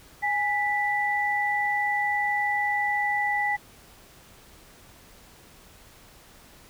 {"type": "tone pair together", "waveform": "sine", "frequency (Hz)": [825.3, 1972], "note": ["G#5", "B6"], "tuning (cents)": [-11, -3], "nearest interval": "octave + minor third", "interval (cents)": 1508, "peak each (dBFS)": [-26, -25], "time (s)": [0.22, 3.57], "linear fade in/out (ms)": 20, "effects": ["pink hiss -52 dBFS RMS until 6.69 s"]}